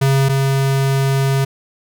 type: tone pair in turn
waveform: square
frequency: 136 / 136 Hz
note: C#3 / C#3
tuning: -33 / -33 cents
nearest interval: unison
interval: 0 cents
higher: neither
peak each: -12 / -14 dBFS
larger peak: first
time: 0.01-0.29 / 0.29-1.45 s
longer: second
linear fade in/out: 10 ms
effects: none